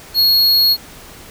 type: tone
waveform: square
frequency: 4317 Hz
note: C#8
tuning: 47 cents flat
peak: -10 dBFS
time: 0.14-0.77 s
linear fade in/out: 50 ms
effects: pink hiss -38 dBFS RMS until 1.3 s